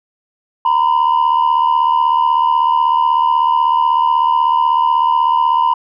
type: tone pair together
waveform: sine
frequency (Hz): 932.3 / 1008.5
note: A#5 / B5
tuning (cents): 0 / +36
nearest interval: minor second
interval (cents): 136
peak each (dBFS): -11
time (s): 0.65-5.74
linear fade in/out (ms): 5
effects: tanh soft clip ceiling -7 dBFS